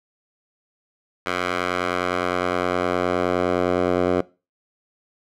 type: tone with band-pass filter sweep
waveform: 10% pulse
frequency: 89.7 Hz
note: F2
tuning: 47 cents sharp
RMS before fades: -22 dBFS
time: 1.26-4.21 s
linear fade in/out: 5 ms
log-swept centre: 1600 to 530 Hz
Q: 0.88
effects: noise-tail reverb RT60 0.3 s tail -21 dB re dry